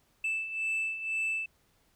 sine beating tone pair, 2637 / 2639 Hz, E7 / E7, 0 / +1 cents, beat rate 2 Hz, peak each -34 / -29 dBFS, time 0.24-1.46 s, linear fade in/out 5 ms, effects tanh soft clip ceiling -27 dBFS + pink hiss -69 dBFS RMS until 1.95 s

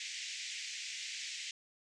pink band-pass noise, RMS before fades -43 dBFS, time 0-1.51 s, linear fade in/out 2 ms, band 2000 to 7500 Hz, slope 48 dB/octave, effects none

